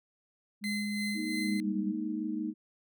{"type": "tone with pitch glide", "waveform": "sine", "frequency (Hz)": [206.8, 197.46], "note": ["G#3", "G3"], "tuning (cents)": [-7, 13], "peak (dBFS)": -32, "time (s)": [0.61, 1.95], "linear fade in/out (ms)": 50, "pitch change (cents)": -80, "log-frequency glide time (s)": [1.41, 1.74]}
{"type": "tone with tremolo", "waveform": "30% pulse", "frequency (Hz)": 2056, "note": "C7", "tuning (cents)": -31, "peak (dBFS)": -31, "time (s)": [0.64, 1.6], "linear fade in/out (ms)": 0, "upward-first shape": "sine", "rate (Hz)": 3, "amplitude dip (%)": 45}
{"type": "chord", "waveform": "sine", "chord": "Ab suspended second", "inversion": "none", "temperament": "just", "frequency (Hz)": [207.7, 233.6, 311.5], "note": ["Ab3", "Bb3", "Eb4"], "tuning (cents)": [0, 4, 2], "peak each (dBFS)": [-37, -37, -34], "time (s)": [1.14, 2.54], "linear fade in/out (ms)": 50}
{"effects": []}